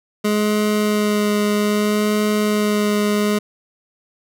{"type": "tone with vibrato", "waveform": "25% pulse", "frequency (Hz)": 209.5, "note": "G#3", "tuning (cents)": 15, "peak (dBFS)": -12, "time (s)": [0.24, 3.39], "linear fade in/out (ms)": 10, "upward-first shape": "sine", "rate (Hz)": 0.62, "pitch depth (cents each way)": 13, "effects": []}